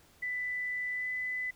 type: tone with pitch glide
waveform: sine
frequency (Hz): 1990 to 2004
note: B6 to B6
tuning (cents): +13 to +25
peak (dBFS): -32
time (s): 0.22-1.51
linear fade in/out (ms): 10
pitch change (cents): +12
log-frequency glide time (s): 0.92-1.08
effects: pink hiss -62 dBFS RMS until 1.55 s